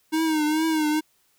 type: tone with vibrato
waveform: square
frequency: 311.9 Hz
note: D#4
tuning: 4 cents sharp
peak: -21 dBFS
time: 0.12-1.01 s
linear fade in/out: 20 ms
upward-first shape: triangle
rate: 2.3 Hz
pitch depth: 72 cents each way
effects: white hiss -65 dBFS RMS until 1.38 s